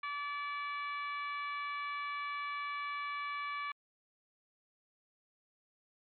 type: harmonic tone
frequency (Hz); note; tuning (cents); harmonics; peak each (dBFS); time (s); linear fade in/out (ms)
577; D5; -31; 2 / 3 / 4 / 5 / 6 / 7; -38 / -46 / -42 / -54 / -55 / -57; 0.03-3.72; 5
effects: MP3 48 kbps